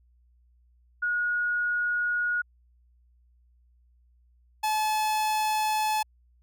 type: tone pair in turn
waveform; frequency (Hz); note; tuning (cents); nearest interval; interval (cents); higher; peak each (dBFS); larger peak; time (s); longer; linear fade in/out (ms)
sine / 45% pulse; 1447 / 860.4; F#6 / A5; -39 / -39; major sixth; 900; first; -24; neither; 1.02-2.42 / 4.63-6.03; neither; 10
effects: added 60 Hz sine -59 dBFS peak until 6.42 s